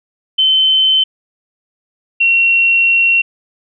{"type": "tone pair in turn", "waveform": "sine", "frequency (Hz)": [3071, 2732], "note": ["G7", "F7"], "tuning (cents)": [-36, -39], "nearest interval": "major second", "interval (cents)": 203, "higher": "first", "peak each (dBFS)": -8, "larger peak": "neither", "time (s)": [[0.38, 1.04], [2.2, 3.22]], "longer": "second", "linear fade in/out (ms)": 10, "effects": []}